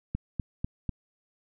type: click train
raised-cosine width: 5 ms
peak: -17 dBFS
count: 4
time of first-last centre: 0.15-0.893 s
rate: 4.04 Hz
effects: none